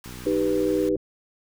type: high-pass noise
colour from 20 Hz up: pink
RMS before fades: -44 dBFS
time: 0.04-0.89 s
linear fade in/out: 2 ms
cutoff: 810 Hz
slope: 48 dB/octave
type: click train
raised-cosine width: 3 ms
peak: -28 dBFS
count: 57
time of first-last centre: 0.06-0.966 s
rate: 61.8 Hz
type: chord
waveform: sine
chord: Eb augmented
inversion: none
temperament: equal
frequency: 311.1 / 392 / 493.9 Hz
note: Eb4 / G4 / B4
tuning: 0 / 0 / 0 cents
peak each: -24 / -24 / -25 dBFS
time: 0.26-0.96 s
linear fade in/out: 5 ms
effects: none